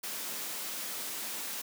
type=high-pass noise; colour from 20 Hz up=white; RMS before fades=-38 dBFS; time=0.03-1.62 s; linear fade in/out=10 ms; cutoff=160 Hz; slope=48 dB/octave; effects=none